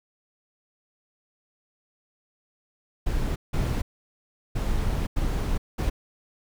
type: noise bursts at uneven times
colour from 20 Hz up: brown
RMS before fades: -25 dBFS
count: 5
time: 3.06-3.36 / 3.53-3.82 / 4.55-5.07 / 5.16-5.58 / 5.78-5.9 s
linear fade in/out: 10 ms
effects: none